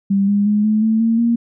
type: tone with pitch steps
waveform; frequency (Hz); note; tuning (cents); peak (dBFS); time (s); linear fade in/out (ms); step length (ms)
sine; 197.4 / 203.1 / 208.9 / 214.9 / 221.1 / 227.4 / 233.9; G3 / G#3 / G#3 / A3 / A3 / A#3 / A#3; +12 / -38 / +10 / -41 / +9 / -43 / +6; -12; 0.1-1.36; 10; 180
effects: none